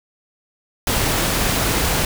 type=noise; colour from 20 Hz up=pink; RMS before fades=-19 dBFS; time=0.87-2.05 s; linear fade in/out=2 ms; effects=none